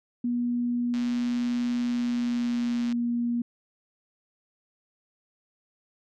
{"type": "tone with pitch glide", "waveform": "sine", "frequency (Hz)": [241.5, 238], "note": ["B3", "A#3"], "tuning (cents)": [-39, 36], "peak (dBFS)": -24, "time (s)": [0.24, 3.42], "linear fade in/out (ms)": 5, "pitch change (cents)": -25, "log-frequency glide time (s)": [1.8, 2.86]}
{"type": "click train", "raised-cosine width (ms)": 0.2, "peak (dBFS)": -25, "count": 261, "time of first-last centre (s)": [0.94, 2.925], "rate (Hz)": 131}
{"effects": []}